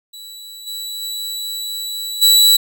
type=tone with level steps; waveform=sawtooth; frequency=3938 Hz; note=B7; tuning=6 cents flat; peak=-30 / -22 / -20 / -5 dBFS; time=0.13-2.57 s; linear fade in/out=10 ms; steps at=0.66 / 1.01 / 2.21 s; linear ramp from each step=20 ms; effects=none